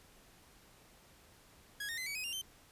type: tone with pitch steps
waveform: sawtooth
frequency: 1661.2 / 1843.2 / 2045 / 2269 / 2518 / 2794 / 3100 Hz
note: G#6 / A#6 / C7 / C#7 / D#7 / F7 / G7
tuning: 0 / -20 / -40 / +40 / +20 / 0 / -20 cents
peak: -35 dBFS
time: 1.8-2.416 s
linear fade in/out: 5 ms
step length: 88 ms
effects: pink hiss -62 dBFS RMS until 2.71 s + resampled to 32000 Hz